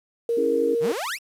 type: tone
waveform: sine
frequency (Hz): 466.2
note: A#4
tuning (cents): 0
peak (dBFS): -20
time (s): 0.29-0.92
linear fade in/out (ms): 2
type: chord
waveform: sine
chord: C# minor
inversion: none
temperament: equal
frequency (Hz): 277.2 / 329.6 / 415.3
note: C#4 / E4 / G#4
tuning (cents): 0 / 0 / 0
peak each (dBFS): -28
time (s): 0.37-0.75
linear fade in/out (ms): 5
type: exponential sweep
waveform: sawtooth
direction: up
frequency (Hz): 123.47 to 2900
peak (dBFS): -23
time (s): 0.8-1.19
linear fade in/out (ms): 50
effects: resampled to 32000 Hz + 8-bit